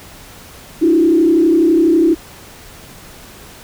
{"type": "tone with frequency modulation", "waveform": "sine", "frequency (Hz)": 330.6, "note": "E4", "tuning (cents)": 5, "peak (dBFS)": -8, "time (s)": [0.81, 2.15], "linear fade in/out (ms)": 20, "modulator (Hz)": 32.1, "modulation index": 0.92, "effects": ["pink hiss -38 dBFS RMS until 3.63 s"]}